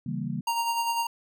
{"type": "chord", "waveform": "sine", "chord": "C# diminished seventh", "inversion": "none", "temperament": "equal with one note detuned", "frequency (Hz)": [138.59, 163.11, 196, 233.1], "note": ["C#3", "E3", "G3", "Bb3"], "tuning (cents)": [0, -18, 0, 0], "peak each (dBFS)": -34, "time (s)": [0.06, 0.41], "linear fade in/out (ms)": 5}
{"type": "tone with tremolo", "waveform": "square", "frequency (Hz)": 931, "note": "A#5", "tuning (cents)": -2, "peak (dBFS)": -24, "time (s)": [0.47, 1.07], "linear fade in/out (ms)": 5, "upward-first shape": "sine", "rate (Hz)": 10, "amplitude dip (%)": 45}
{"effects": []}